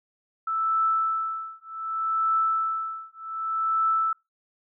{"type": "tone with tremolo", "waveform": "sine", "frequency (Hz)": 1318.5, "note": "E6", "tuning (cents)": 0, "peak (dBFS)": -19, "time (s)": [0.47, 4.13], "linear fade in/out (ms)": 5, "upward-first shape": "triangle", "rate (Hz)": 0.66, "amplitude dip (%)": 100, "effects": ["noise-tail reverb RT60 0.2 s tail -25 dB re dry"]}